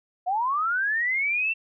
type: linear sweep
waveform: sine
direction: up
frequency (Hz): 698.5 to 2713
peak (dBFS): -22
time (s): 0.26-1.54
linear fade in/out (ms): 20
effects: none